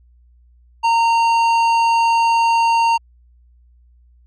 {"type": "tone with tanh clipping", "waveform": "sine", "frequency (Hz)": 921, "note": "A#5", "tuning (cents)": -21, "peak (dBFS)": -14, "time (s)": [0.83, 2.98], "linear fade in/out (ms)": 20, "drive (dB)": 12, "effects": ["added 60 Hz sine -48 dBFS peak until 4.26 s"]}